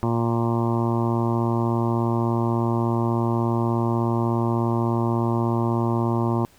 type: harmonic tone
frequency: 116.54 Hz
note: A#2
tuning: in tune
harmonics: 1 / 2 / 3 / 4 / 5 / 6 / 7 / 8 / 9 / 10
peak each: -23 / -25 / -26 / -38 / -35 / -35 / -35 / -32 / -33 / -40 dBFS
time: 0.03-6.45 s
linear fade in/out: 0 ms
effects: pink hiss -55 dBFS RMS until 6.58 s